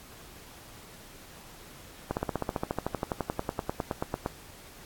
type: slowing click train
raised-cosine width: 1 ms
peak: -14 dBFS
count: 26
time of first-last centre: 2.11-4.261 s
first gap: 59 ms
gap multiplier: 1.03
effects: pink hiss -50 dBFS RMS until 4.85 s + AAC 64 kbps